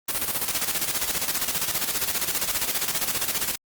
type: noise with tremolo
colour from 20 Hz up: white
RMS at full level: -24 dBFS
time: 0.08-3.56 s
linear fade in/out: 10 ms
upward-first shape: square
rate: 15 Hz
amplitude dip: 60%
effects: Opus 32 kbps